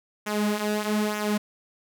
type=tone with flanger; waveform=sawtooth; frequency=210.4 Hz; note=G#3; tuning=23 cents sharp; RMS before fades=-26 dBFS; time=0.26-1.38 s; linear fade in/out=10 ms; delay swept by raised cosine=0.22 to 5.72 ms; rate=1.1 Hz; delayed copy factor=-0.65; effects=none